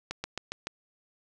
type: slowing click train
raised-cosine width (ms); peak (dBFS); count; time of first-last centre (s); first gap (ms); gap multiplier
0.2; -16; 5; 0.11-0.67; 130; 1.05
effects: none